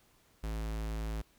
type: tone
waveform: square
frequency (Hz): 54.3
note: A1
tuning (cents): -22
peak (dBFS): -35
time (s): 0.43-1.22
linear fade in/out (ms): 10
effects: pink hiss -67 dBFS RMS until 1.38 s